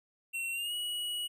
square tone with pitch glide, 2722 to 2917 Hz, F7 to F#7, -45 to -25 cents, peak -34 dBFS, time 0.33-1.28 s, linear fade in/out 20 ms, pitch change +120 cents, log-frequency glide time 0.52-0.74 s, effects none

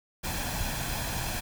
pink noise with comb filter, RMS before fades -32 dBFS, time 0.23-1.41 s, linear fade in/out 20 ms, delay 1.2 ms, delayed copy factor +0.55, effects none

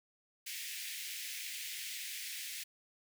pink high-pass noise, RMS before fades -43 dBFS, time 0.46-2.64 s, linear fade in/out 10 ms, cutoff 1900 Hz, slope 48 dB/octave, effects none

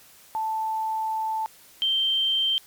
sine tone pair in turn, 880 / 3136 Hz, A5 / G7, 0 / 0 cents, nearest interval octave + minor seventh, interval 2200 cents, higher second, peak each -24 / -20 dBFS, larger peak second, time 0.35-1.46 / 1.82-2.58 s, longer first, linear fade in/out 0 ms, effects white hiss -52 dBFS RMS until 2.66 s + MP3 96 kbps

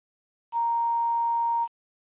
sine tone with quantisation, 932.3 Hz, A#5, in tune, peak -22 dBFS, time 0.52-1.68 s, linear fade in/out 50 ms, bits 8, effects resampled to 8000 Hz

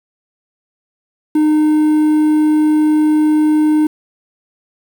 triangle tone with quantisation, 305.9 Hz, D#4, 29 cents flat, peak -7 dBFS, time 1.35-3.87 s, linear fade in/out 5 ms, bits 6, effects none

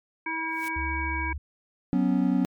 harmonic tone, 323.2 Hz, E4, 34 cents flat, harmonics 1 / 3 / 5 / 7, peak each -36 / -32 / -35 / -31 dBFS, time 0.26-1.33 s, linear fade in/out 5 ms
white noise with exponential growth, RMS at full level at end -39 dBFS, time 0.45-0.68 s, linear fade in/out 0 ms, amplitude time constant 49 ms
sine tone with vibrato, 70.9 Hz, C#2, 40 cents sharp, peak -30 dBFS, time 0.76-1.38 s, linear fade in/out 5 ms, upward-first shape sine, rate 14 Hz, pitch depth 44 cents each way
triangle chord, F# suspended fourth, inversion none, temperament equal, 185 / 246.9 / 277.2 Hz, F#3 / B3 / C#4, 0 / 0 / 0 cents, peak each -23 dBFS, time 1.93-2.45 s, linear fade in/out 0 ms
effects MP3 96 kbps

